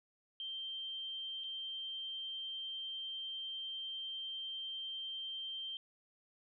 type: tone with dropouts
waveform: sine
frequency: 3145 Hz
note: G7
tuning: 5 cents sharp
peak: -40 dBFS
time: 0.4-5.77 s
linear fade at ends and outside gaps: 1 ms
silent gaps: 1.437-1.441 s
effects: none